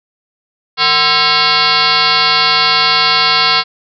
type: tone with frequency modulation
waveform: sine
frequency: 2773 Hz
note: F7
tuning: 13 cents flat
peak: -8 dBFS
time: 0.77-3.64 s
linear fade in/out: 50 ms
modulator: 289 Hz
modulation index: 6.8
effects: none